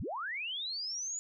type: linear sweep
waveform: sine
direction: up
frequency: 41.2 to 7000 Hz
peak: -35 dBFS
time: 0-1.19 s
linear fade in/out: 0 ms
effects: none